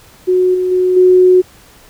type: tone with level steps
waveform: sine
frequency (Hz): 366.6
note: F#4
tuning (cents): -16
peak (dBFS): -8 / -12 / -9 / -4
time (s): 0.27-1.42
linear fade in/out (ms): 20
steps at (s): 0.54 / 0.71 / 0.96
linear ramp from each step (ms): 10
effects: pink hiss -43 dBFS RMS until 1.89 s